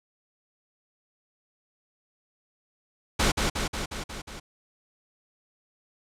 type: noise with echo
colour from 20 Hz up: pink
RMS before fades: -22 dBFS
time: 3.19-3.32 s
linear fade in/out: 10 ms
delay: 180 ms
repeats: 6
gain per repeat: -3 dB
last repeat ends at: 4.4 s
effects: low-pass 8000 Hz 12 dB/octave